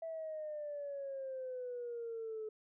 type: exponential sweep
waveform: sine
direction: down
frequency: 659.3 to 430 Hz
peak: -39 dBFS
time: 0.02-2.49 s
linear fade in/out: 5 ms
effects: tanh soft clip ceiling -35 dBFS